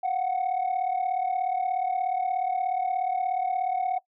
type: tone pair together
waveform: sine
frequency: 714.2 / 751 Hz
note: F5 / F#5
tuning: +39 / +26 cents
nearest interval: minor second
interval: 87 cents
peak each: -27 / -24 dBFS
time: 0.03-3.99 s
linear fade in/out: 10 ms
effects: noise-tail reverb RT60 0.1 s tail -21 dB re dry + tanh soft clip ceiling -21 dBFS